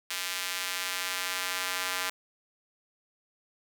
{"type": "tone with high-pass filter sweep", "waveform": "square", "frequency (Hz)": 92, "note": "F#2", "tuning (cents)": -9, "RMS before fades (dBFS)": -33, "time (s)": [0.1, 2.1], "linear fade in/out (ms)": 5, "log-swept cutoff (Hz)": [2300, 1400], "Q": 0.82, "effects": []}